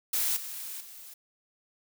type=noise with level steps; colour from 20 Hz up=blue; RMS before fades=-28 / -39 / -47 dBFS; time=0.13-1.14 s; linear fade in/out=5 ms; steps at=0.36 / 0.8 s; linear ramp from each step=10 ms; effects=none